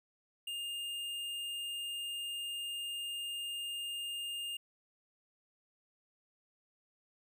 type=tone with tanh clipping; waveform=sine; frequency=2820 Hz; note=F7; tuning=16 cents sharp; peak=-39 dBFS; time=0.47-4.57 s; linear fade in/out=5 ms; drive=15 dB; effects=none